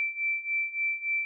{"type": "beating tone pair", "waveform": "sine", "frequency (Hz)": [2333, 2336.5], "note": ["D7", "D7"], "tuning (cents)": [-12, -9], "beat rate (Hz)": 3.5, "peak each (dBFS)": [-32, -29], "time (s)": [0, 1.25], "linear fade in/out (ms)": 0, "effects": []}